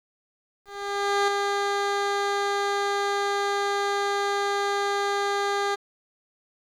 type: tone with ADSR envelope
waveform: 15% pulse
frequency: 402.5 Hz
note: G4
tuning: 46 cents sharp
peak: -13 dBFS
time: 0.65-5.76 s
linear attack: 630 ms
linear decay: 3 ms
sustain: -4 dB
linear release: 20 ms
effects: low-pass 6000 Hz 12 dB/octave + 9-bit